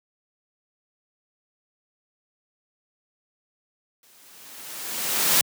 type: noise with exponential growth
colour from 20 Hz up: white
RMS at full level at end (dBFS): -17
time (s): 4.03-5.41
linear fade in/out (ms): 1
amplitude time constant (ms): 300
effects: high-pass 150 Hz 12 dB/octave